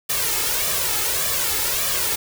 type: noise with flanger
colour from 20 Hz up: white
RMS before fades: -22 dBFS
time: 0.09-2.16 s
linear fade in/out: 10 ms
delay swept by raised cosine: 1.7 to 2.33 ms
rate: 1.7 Hz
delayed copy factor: +0.65
effects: none